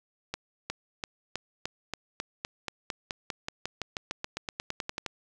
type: accelerating click train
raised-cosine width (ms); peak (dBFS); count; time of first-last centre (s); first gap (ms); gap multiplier
0.2; -15; 26; 0.34-5.063; 360; 0.94
effects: none